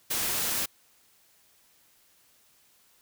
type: noise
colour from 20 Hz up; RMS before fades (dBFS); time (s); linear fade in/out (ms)
white; -29; 0.1-0.66; 10
effects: white hiss -63 dBFS RMS until 3.01 s